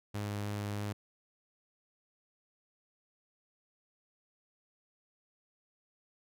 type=tone with vibrato; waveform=sawtooth; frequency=103 Hz; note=G#2; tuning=14 cents flat; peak=-31 dBFS; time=0.14-0.93 s; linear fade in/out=10 ms; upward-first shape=triangle; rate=3.2 Hz; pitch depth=9 cents each way; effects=none